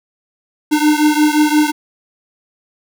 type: beating tone pair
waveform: square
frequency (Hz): 300 / 305.7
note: D4 / D#4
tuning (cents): +37 / -30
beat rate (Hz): 5.7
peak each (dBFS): -13 / -15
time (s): 0.71-1.72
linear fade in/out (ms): 20
effects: none